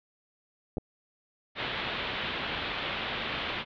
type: clicks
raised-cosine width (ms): 2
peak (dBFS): -20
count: 2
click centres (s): 0.771 / 0.782
type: low-pass noise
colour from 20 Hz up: white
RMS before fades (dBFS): -34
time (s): 1.55-3.65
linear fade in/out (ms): 50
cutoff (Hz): 3700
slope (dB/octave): 48
effects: none